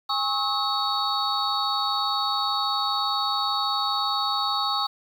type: tone cluster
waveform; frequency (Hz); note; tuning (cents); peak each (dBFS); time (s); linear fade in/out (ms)
sine; 819 / 1094 / 1287 / 3796 / 4451; G#5 / C#6 / E6 / A#7 / C#8; -24 / -23 / -42 / +31 / +6; -29; 0.09-4.87; 10
effects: 8-bit